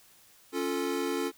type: chord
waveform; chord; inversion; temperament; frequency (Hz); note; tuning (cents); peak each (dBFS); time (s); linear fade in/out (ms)
square; Db augmented; none; equal; 277.2 / 349.2 / 440; Db4 / F4 / A4; 0 / 0 / 0; -34; 0.52-1.32; 50
effects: white hiss -59 dBFS RMS until 1.37 s